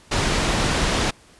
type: low-pass noise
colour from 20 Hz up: pink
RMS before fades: -21 dBFS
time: 0.11-1.11 s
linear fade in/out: 10 ms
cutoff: 6500 Hz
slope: 12 dB/octave
effects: pink hiss -51 dBFS RMS until 1.39 s + resampled to 24000 Hz